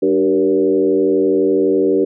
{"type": "tone with frequency modulation", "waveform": "sine", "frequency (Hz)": 384.5, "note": "G4", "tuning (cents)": -33, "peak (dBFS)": -11, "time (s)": [0.02, 2.05], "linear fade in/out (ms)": 10, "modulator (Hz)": 88, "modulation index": 1.2, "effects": []}